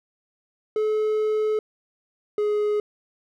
triangle tone pair in turn, 430 / 418.7 Hz, A4 / G#4, -40 / +14 cents, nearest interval unison, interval 46 cents, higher first, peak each -18 dBFS, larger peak neither, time 0.76-1.59 / 2.38-2.8 s, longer first, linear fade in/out 2 ms, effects none

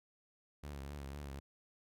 sawtooth tone with vibrato, 70.6 Hz, C#2, 32 cents sharp, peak -40 dBFS, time 0.63-1.4 s, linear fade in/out 10 ms, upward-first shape triangle, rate 4 Hz, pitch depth 80 cents each way, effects none

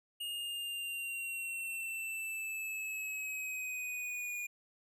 square linear sweep, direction down, 2850 to 2434 Hz, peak -38 dBFS, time 0.2-4.47 s, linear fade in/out 10 ms, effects none

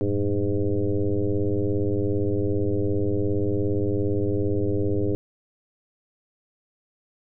sine tone with frequency modulation, 207.7 Hz, G#3, in tune, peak -20 dBFS, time 0.01-5.15 s, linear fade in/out 0 ms, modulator 99.5 Hz, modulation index 2.7, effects none

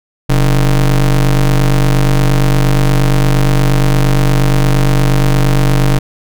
square ring-modulated tone, 77.78 Hz, D#2, in tune, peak -5 dBFS, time 0.29-5.99 s, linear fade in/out 10 ms, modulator 53.5 Hz, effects none

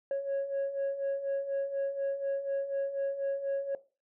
sine beating tone pair, 549 / 553.1 Hz, C#5 / C#5, -17 / -4 cents, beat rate 4.1 Hz, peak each -34 / -29 dBFS, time 0.11-3.75 s, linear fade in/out 2 ms, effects noise-tail reverb RT60 0.3 s tail -17 dB re dry + tanh soft clip ceiling -27 dBFS

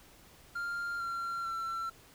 triangle tone with pitch steps, 1396.9 / 1372.1 / 1347.8 Hz, F6 / F6 / E6, 0 / -31 / +38 cents, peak -32 dBFS, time 0.55-1.9 s, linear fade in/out 10 ms, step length 450 ms, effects pink hiss -58 dBFS RMS until 2.14 s

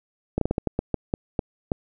slowing click train, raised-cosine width 2 ms, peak -9 dBFS, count 11, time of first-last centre 0.38-1.718 s, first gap 33 ms, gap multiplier 1.29, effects none

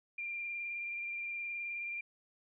sine tone with vibrato, 2386 Hz, D7, 27 cents sharp, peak -37 dBFS, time 0.18-2.01 s, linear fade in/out 5 ms, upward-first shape triangle, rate 19 Hz, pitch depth 23 cents each way, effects none

